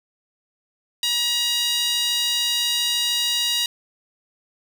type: tone with high-pass filter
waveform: sawtooth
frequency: 953 Hz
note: A#5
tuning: 38 cents sharp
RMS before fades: -22 dBFS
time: 1.03-3.66 s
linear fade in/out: 2 ms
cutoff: 3500 Hz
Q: 3.1
effects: none